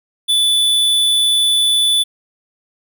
square tone, 3478 Hz, A7, 21 cents flat, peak -12 dBFS, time 0.28-2.04 s, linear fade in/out 20 ms, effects none

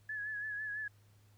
sine tone with vibrato, 1700 Hz, G#6, 40 cents sharp, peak -37 dBFS, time 0.09-0.88 s, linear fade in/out 5 ms, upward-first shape sine, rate 6 Hz, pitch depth 45 cents each way, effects added 103 Hz sine -62 dBFS peak until 1.37 s + pink hiss -71 dBFS RMS until 1.37 s

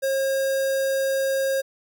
square tone with notch filter, 539 Hz, C#5, 49 cents flat, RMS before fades -23 dBFS, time 0.02-1.62 s, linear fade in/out 20 ms, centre 2900 Hz, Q 1.5, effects none

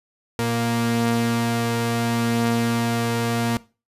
sawtooth tone pair together, 116.54 / 233.8 Hz, A#2 / A#3, 0 / +5 cents, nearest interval octave, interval 1205 cents, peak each -21 / -17 dBFS, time 0.39-3.57 s, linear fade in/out 0 ms, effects noise-tail reverb RT60 0.3 s tail -19 dB re dry + resampled to 32000 Hz

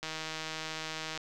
click train, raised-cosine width 0.2 ms, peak -20 dBFS, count 182, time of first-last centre 0.03-1.176 s, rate 158 Hz, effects none

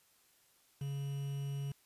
triangle tone with quantisation, 139.7 Hz, C#3, 14 cents sharp, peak -34 dBFS, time 0.81-1.72 s, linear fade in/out 5 ms, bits 9, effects white hiss -69 dBFS RMS until 1.85 s + resampled to 32000 Hz

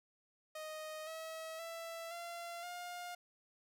sawtooth tone with pitch steps, 622.3 / 642.8 / 663.9 / 685.7 / 708.3 Hz, D#5 / E5 / E5 / F5 / F5, 0 / -44 / +12 / -32 / +24 cents, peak -40 dBFS, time 0.55-3.15 s, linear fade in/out 5 ms, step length 520 ms, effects none

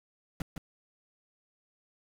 brown noise with echo, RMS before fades -33 dBFS, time 0.4-0.42 s, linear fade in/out 2 ms, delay 160 ms, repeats 1, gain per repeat -5 dB, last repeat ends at 0.58 s, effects none

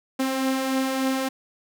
sawtooth beating tone pair, 261.6 / 265 Hz, C4 / C4, 0 / +22 cents, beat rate 3.4 Hz, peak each -27 / -19 dBFS, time 0.19-1.29 s, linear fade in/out 10 ms, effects none

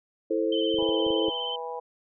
sine chord, A minor, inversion second, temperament equal with one note detuned, 329.6 / 440 / 526.9 Hz, E4 / A4 / C5, 0 / 0 / +12 cents, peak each -27 / -27 / -29 dBFS, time 0.3-1.3 s, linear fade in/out 10 ms
sine tone with vibrato, 3075 Hz, G7, 34 cents flat, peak -30 dBFS, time 0.52-1.56 s, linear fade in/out 5 ms, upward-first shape sine, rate 17 Hz, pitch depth 30 cents each way
clicks, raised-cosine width 3 ms, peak -29 dBFS, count 7, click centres 0.743 / 0.787 / 0.825 / 0.891 / 1.066 / 1.105 / 1.284 s
harmonic tone, 163.4 Hz, E3, 15 cents flat, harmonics 3 / 4 / 5 / 6, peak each -35 / -42 / -37 / -38 dBFS, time 0.78-1.8 s, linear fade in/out 10 ms
effects none

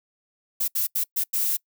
violet noise bursts at uneven times, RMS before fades -24 dBFS, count 5, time 0.6-0.68 / 0.75-0.87 / 0.95-1.04 / 1.16-1.24 / 1.33-1.57 s, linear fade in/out 10 ms, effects noise-tail reverb RT60 0.1 s tail -25 dB re dry

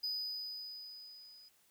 triangle tone with level ramp, 4978 Hz, D#8, in tune, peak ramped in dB -33 to -55 dBFS, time 0.03-1.49 s, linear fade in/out 10 ms, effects white hiss -70 dBFS RMS until 1.7 s

